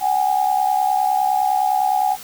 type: tone pair together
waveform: sine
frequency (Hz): 752.2 / 822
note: F#5 / G#5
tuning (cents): +28 / -18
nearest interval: major second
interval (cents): 154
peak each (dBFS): -18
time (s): 0-2.17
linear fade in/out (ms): 50
effects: white hiss -37 dBFS RMS until 2.23 s